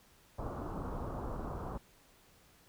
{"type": "low-pass noise", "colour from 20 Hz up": "pink", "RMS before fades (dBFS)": -40, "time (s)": [0.38, 1.78], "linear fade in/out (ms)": 10, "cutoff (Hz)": 1300, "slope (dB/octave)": 48, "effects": ["pink hiss -64 dBFS RMS until 2.68 s"]}